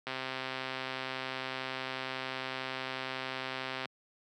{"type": "click train", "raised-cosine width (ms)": 0.3, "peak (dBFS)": -20, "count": 497, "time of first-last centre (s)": [0.07, 3.856], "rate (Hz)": 131, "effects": ["high-pass 150 Hz 12 dB/octave"]}